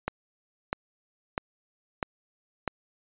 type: click train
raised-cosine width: 0.5 ms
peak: -12 dBFS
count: 5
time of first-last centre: 0.08-2.677 s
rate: 1.54 Hz
effects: resampled to 8000 Hz